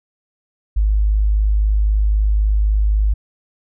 sine tone, 51.91 Hz, G#1, in tune, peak -12 dBFS, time 0.76-3.14 s, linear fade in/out 10 ms, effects none

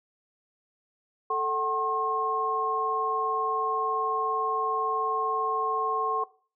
sine tone cluster, 440.7 / 753 / 1074 Hz, A4 / F#5 / C6, +3 / +30 / +45 cents, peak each -31 / -33 / -26 dBFS, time 1.3-6.24 s, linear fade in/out 5 ms, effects noise-tail reverb RT60 0.4 s tail -19 dB re dry

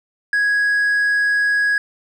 sine tone with hard clipping, 1661.2 Hz, G#6, in tune, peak -15 dBFS, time 0.33-1.78 s, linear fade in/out 2 ms, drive 2 dB, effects none

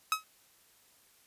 sawtooth tone with exponential decay, 1278 Hz, D#6, 46 cents sharp, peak -19 dBFS, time 0.12-0.24 s, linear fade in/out 1 ms, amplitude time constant 25 ms, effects white hiss -64 dBFS RMS until 1.26 s + resampled to 32000 Hz

